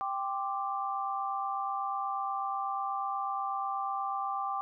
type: chord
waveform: sine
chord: G suspended fourth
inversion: none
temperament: equal with one note detuned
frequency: 787.6 / 1046.5 / 1174.7 Hz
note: G5 / C6 / D6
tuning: +8 / 0 / 0 cents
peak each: -34 / -40 / -34 dBFS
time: 0.01-4.61 s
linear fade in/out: 0 ms
effects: none